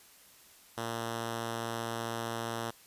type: tone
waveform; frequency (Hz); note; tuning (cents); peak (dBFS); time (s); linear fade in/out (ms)
5% pulse; 115.3; A#2; -19; -23; 0.77-2.71; 10
effects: white hiss -58 dBFS RMS until 2.86 s + resampled to 32000 Hz